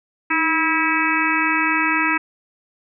harmonic tone with a mistuned harmonic, 324 Hz, E4, 30 cents flat, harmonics 1 / 3 / 4 / 5 / 6 / 7 / 8, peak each -24 / -24 / -24 / -24 / -24 / -24 / -24 dBFS, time 0.3-2.18 s, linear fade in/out 10 ms, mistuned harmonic 1, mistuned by -65 cents, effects none

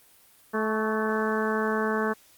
harmonic tone with a mistuned harmonic, 217.4 Hz, A3, 21 cents flat, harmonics 1 / 2 / 3 / 4 / 5 / 6 / 7 / 8, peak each -29 / -28 / -35 / -35 / -32 / -38 / -33 / -36 dBFS, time 0.53-2.14 s, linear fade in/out 20 ms, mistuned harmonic 5, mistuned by +36 cents, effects white hiss -57 dBFS RMS until 2.37 s + Opus 32 kbps

